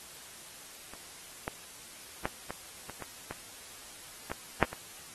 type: clicks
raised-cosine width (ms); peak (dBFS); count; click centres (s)
0.5; -29 / -19 / -15 / -22 / -26 / -24 / -22 / -19 / -6 / -25; 10; 0.936 / 1.479 / 2.255 / 2.506 / 2.897 / 3.023 / 3.31 / 4.316 / 4.627 / 4.73
effects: white hiss -49 dBFS RMS until 5.14 s + AAC 32 kbps